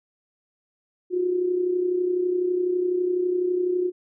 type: tone with amplitude modulation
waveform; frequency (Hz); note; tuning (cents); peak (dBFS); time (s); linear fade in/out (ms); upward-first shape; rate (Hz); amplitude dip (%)
sine; 360.8; F#4; -44; -18; 1.1-3.92; 50; sine; 32; 55
effects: none